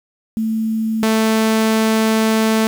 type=tone pair in turn; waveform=sine / sawtooth; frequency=221.5 / 220.7 Hz; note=A3 / A3; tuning=+12 / +5 cents; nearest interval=unison; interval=7 cents; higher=first; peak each=-16 / -9 dBFS; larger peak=second; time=0.37-1.03 / 1.03-2.67 s; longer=second; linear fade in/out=0 ms; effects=7-bit